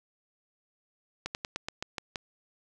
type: slowing click train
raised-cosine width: 0.2 ms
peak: -16 dBFS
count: 8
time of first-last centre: 1.26-2.158 s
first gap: 89 ms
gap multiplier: 1.12
effects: none